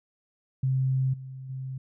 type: tone with level steps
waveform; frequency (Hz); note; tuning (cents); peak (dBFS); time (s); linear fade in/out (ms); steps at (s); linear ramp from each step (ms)
sine; 131.7; C3; +12; -22 / -37 / -32; 0.63-1.78; 5; 1.13 / 1.49; 10
effects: none